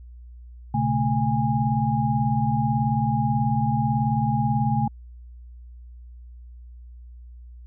sine tone cluster, 121.4 / 139.7 / 220.5 / 821 Hz, B2 / C#3 / A3 / G#5, -29 / +14 / +4 / -20 cents, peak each -25 dBFS, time 0.74-4.88 s, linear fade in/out 5 ms, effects added 60 Hz sine -40 dBFS peak until 7.66 s

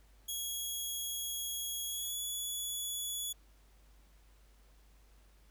10% pulse tone with pitch glide, 3322 to 3404 Hz, G#7 to G#7, 0 to +42 cents, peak -29 dBFS, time 0.28-3.33 s, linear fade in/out 10 ms, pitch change +42 cents, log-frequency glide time 1.87-2.17 s, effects added 50 Hz sine -60 dBFS peak until 5.5 s + pink hiss -69 dBFS RMS until 5.5 s

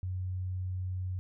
sine tone, 92.2 Hz, F#2, 6 cents flat, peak -32 dBFS, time 0.03-1.19 s, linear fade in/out 0 ms, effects none

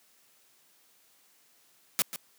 white noise with echo, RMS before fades -25 dBFS, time 1.99-2.02 s, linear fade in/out 0 ms, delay 140 ms, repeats 1, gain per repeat -12 dB, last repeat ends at 2.16 s, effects white hiss -64 dBFS RMS until 2.38 s + high-pass 150 Hz 12 dB/octave

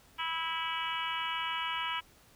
harmonic tone with a mistuned harmonic, 327 Hz, E4, 14 cents flat, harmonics 3 / 4 / 5 / 6 / 7 / 8 / 9 / 10, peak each -37 / -39 / -42 / -46 / -40 / -45 / -38 / -46 dBFS, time 0.18-2.01 s, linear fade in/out 20 ms, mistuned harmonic 8, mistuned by -15 cents, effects pink hiss -61 dBFS RMS until 2.35 s

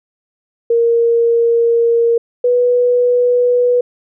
sine tone pair in turn, 466.2 / 490.2 Hz, A#4 / B4, 0 / -13 cents, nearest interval minor second, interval 87 cents, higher second, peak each -9 dBFS, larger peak neither, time 0.7-2.18 / 2.44-3.81 s, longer first, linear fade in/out 5 ms, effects none

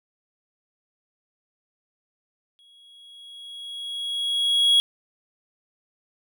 triangle tone with exponential growth, 3322 Hz, G#7, in tune, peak -12 dBFS, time 2.59-4.8 s, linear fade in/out 0 ms, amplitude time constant 480 ms, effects none

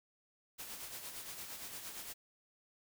white noise with tremolo, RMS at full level -45 dBFS, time 0.58-2.14 s, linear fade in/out 20 ms, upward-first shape sine, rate 8.7 Hz, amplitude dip 45%, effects none

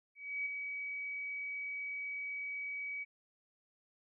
sine tone with ADSR envelope, 2272 Hz, C#7, 42 cents sharp, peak -33 dBFS, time 0.15-3.05 s, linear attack 310 ms, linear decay 8 ms, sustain -5 dB, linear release 26 ms, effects none

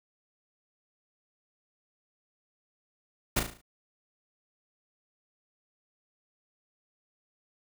pink noise with echo, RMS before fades -25 dBFS, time 3.36-3.4 s, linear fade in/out 10 ms, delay 36 ms, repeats 6, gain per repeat -6 dB, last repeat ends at 3.616 s, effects none

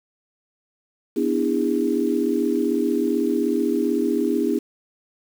sine chord, E dominant seventh, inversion second, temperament equal with one note detuned, 246.9 / 293.7 / 329.6 / 407.2 Hz, B3 / D4 / E4 / G#4, 0 / 0 / 0 / -34 cents, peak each -24 dBFS, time 1.16-4.59 s, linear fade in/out 10 ms, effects 7-bit

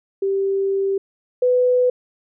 sine tone pair in turn, 391 / 498.6 Hz, G4 / B4, -4 / +16 cents, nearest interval major third, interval 420 cents, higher second, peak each -17 / -13 dBFS, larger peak second, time 0.22-0.98 / 1.42-1.9 s, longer first, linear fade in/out 5 ms, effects none

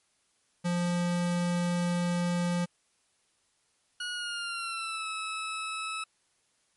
square tone, 175.1 Hz, F3, 5 cents sharp, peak -27 dBFS, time 0.64-2.66 s, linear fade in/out 20 ms
20% pulse tone with pitch glide, 1451 to 1300.2 Hz, F#6 to E6, -34 to -24 cents, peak -28 dBFS, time 4-6.04 s, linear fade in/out 5 ms, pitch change -190 cents, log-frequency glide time 4.14-5.07 s
effects white hiss -71 dBFS RMS until 6.76 s + MP3 48 kbps

